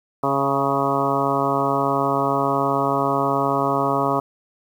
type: harmonic tone with a mistuned harmonic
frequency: 138.6 Hz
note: C#3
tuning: in tune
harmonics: 1 / 2 / 3 / 4 / 5 / 6 / 7 / 8 / 9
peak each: -29 / -26 / -26 / -27 / -25 / -29 / -26 / -25 / -27 dBFS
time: 0.23-4.2 s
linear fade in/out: 5 ms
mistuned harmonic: 5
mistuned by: -17 cents
effects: 8-bit